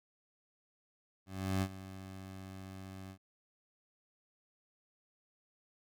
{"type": "tone with ADSR envelope", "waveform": "20% pulse", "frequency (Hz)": 95.2, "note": "F#2", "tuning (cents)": 50, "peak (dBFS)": -25, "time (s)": [1.26, 3.18], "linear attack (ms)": 360, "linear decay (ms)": 58, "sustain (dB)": -16, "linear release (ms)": 77, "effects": []}